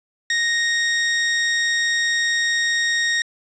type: tone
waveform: sawtooth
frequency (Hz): 1864.7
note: A#6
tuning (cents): 0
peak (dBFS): -14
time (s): 0.3-3.22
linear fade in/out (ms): 2
effects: resampled to 16000 Hz + 7-bit